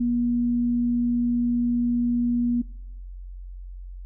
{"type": "tone", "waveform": "sine", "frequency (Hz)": 240, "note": "B3", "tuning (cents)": -49, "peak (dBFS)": -20, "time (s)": [0, 2.62], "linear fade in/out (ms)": 10, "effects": ["noise-tail reverb RT60 1.0 s tail -25 dB re dry", "added 45 Hz sine -35 dBFS peak until 4.05 s"]}